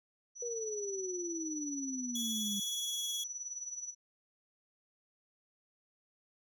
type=tone with tremolo; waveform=sine; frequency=5920 Hz; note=F#8; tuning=in tune; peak=-37 dBFS; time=0.35-3.95 s; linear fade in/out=50 ms; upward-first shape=sine; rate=19 Hz; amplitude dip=65%
type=exponential sweep; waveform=sine; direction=down; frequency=482.1 to 199.3 Hz; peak=-37 dBFS; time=0.42-2.6 s; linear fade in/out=5 ms
type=tone with pitch glide; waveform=sawtooth; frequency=3372 to 3351 Hz; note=G#7 to G#7; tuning=+26 to +15 cents; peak=-33 dBFS; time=2.15-3.24 s; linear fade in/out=5 ms; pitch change=-11 cents; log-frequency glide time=2.47-3.03 s
effects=none